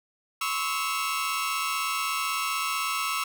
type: tone cluster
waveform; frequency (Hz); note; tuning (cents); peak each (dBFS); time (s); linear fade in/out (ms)
sawtooth; 1037 / 1113 / 1302 / 2758; C6 / C#6 / E6 / F7; -16 / +7 / -22 / -22; -33 / -28 / -26 / -31; 0.41-3.24; 5
effects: none